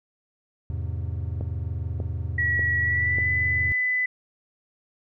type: chord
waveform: triangle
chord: E augmented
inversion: none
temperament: just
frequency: 82.41 / 103.01 / 128.76 Hz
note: E2 / G#2 / B#2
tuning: 0 / -14 / -27 cents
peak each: -27 / -30 / -33 dBFS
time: 0.7-3.72 s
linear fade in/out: 0 ms
type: click train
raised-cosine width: 2 ms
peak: -20 dBFS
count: 4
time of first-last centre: 1.41-3.185 s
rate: 1.69 Hz
type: tone with pitch glide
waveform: sine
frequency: 1926 to 2002 Hz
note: B6 to B6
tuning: -44 to +23 cents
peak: -21 dBFS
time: 2.38-4.06 s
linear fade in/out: 5 ms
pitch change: +67 cents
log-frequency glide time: 2.8-3.28 s
effects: none